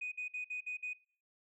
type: tone bursts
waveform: sine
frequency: 2489 Hz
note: D#7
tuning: in tune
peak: -36 dBFS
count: 6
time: 0.01-0.935 s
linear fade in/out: 10 ms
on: 110 ms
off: 53 ms
effects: noise-tail reverb RT60 0.5 s tail -22 dB re dry + tanh soft clip ceiling -33 dBFS